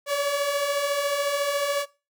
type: beating tone pair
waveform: sawtooth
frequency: 558 / 572 Hz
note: C#5 / D5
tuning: +11 / -46 cents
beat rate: 14 Hz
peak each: -27 / -20 dBFS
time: 0.06-1.86 s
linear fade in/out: 50 ms
effects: noise-tail reverb RT60 0.3 s tail -21 dB re dry